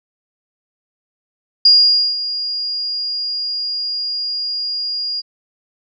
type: tone with ADSR envelope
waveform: sine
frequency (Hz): 4843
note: D#8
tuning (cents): -48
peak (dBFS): -5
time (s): 1.65-5.22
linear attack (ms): 6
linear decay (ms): 500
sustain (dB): -14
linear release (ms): 30
effects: none